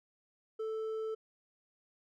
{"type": "tone with hard clipping", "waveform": "sine", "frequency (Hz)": 440, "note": "A4", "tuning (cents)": 0, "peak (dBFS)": -36, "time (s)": [0.59, 1.15], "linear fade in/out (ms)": 10, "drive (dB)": 4, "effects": []}